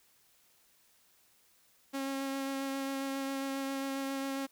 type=tone with vibrato; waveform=sawtooth; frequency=271.9 Hz; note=C#4; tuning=33 cents flat; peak=-30 dBFS; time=1.93-4.47 s; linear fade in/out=20 ms; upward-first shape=sine; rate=7.4 Hz; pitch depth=12 cents each way; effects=white hiss -67 dBFS RMS until 4.51 s